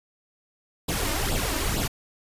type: noise with flanger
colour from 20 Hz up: pink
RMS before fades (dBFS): -26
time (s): 0.88-1.88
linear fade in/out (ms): 10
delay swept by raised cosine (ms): 0.24 to 3.34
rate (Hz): 2.2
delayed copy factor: +0.75
effects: resampled to 32000 Hz